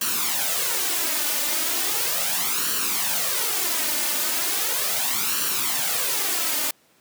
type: noise with flanger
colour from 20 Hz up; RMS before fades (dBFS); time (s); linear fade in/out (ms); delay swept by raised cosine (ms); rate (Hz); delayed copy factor
white; -24; 0.01-6.71; 5; 0.69 to 3.39; 0.37; +0.65
effects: pink hiss -59 dBFS RMS until 7 s + high-pass 200 Hz 12 dB/octave